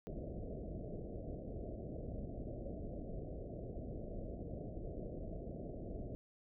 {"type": "low-pass noise", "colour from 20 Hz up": "pink", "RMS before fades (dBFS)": -45, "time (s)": [0.07, 6.15], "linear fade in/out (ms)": 0, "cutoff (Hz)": 680, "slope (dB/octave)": 96, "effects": []}